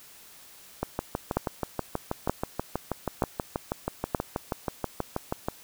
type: two click trains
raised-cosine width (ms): 1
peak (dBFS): -13 / -9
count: 30 / 4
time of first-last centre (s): 0.83-5.485 / 1.37-4.148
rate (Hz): 6.23 / 1.08
effects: white hiss -51 dBFS RMS until 5.63 s